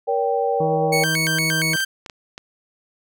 sine chord, G diminished, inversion first, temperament just, 470.4 / 564.5 / 784 Hz, Bb4 / Db5 / G5, +16 / +31 / 0 cents, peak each -21 / -24 / -22 dBFS, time 0.07-1.05 s, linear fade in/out 20 ms
harmonic tone, 160 Hz, D#3, 49 cents sharp, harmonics 1 / 2 / 3 / 4 / 6 / 7, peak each -24 / -30 / -34 / -36 / -40 / -41 dBFS, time 0.6-1.76 s, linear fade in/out 5 ms
sawtooth tone with vibrato, 1864.7 Hz, A#6, in tune, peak -16 dBFS, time 0.92-1.85 s, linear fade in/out 10 ms, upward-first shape square, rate 4.3 Hz, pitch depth 300 cents each way
clicks, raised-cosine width 0.2 ms, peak -18 dBFS, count 6, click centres 1.267 / 1.772 / 1.804 / 2.062 / 2.098 / 2.379 s
effects none

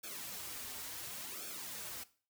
white noise with flanger, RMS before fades -45 dBFS, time 0.03-2.04 s, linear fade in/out 10 ms, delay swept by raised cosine 1 to 6.1 ms, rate 0.7 Hz, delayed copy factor -0.9, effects noise-tail reverb RT60 0.4 s tail -17 dB re dry

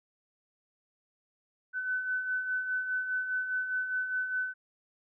sine beating tone pair, 1505 / 1509.9 Hz, F#6 / F#6, +29 / +35 cents, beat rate 4.9 Hz, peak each -39 / -30 dBFS, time 1.73-4.54 s, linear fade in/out 50 ms, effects none

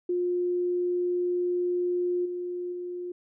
sine tone with level steps, 355.5 Hz, F4, 31 cents sharp, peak -24 / -30 / -32 dBFS, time 0.09-3.12 s, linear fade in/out 5 ms, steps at 2.25 / 2.72 s, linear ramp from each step 10 ms, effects none

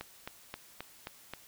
click train, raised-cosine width 0.3 ms, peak -23 dBFS, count 6, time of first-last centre 0.01-1.336 s, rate 3.77 Hz, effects white hiss -57 dBFS RMS until 1.47 s

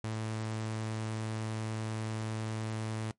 sawtooth tone, 110 Hz, A2, in tune, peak -30 dBFS, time 0.04-3.11 s, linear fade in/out 0 ms, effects noise-tail reverb RT60 0.1 s tail -19 dB re dry + MP3 48 kbps

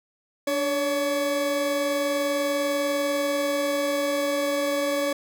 40% pulse tone pair together, 291.6 / 563 Hz, D4 / C#5, -12 / +27 cents, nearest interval major seventh, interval 1139 cents, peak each -28 / -23 dBFS, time 0.47-5.13 s, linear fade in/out 5 ms, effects none

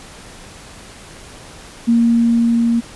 sine tone with level ramp, 233.1 Hz, A#3, in tune, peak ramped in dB -9 to -12 dBFS, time 1.87-2.81 s, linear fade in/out 20 ms, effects pink hiss -38 dBFS RMS until 2.95 s + resampled to 24000 Hz

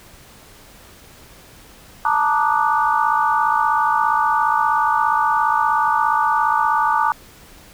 sine tone cluster, 877 / 934 / 1170 / 1225 / 1477 Hz, A5 / A#5 / D6 / D#6 / F#6, -6 / +3 / -7 / -27 / -3 cents, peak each -19 / -21 / -20 / -24 / -24 dBFS, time 2.05-7.12 s, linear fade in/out 2 ms, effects pink hiss -45 dBFS RMS until 7.73 s

